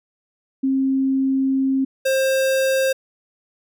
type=tone pair in turn; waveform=sine / square; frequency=267.4 / 531.1 Hz; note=C4 / C5; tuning=+38 / +26 cents; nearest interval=octave; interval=1188 cents; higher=second; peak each=-16 / -17 dBFS; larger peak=first; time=0.63-1.85 / 2.05-2.93 s; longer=first; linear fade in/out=10 ms; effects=none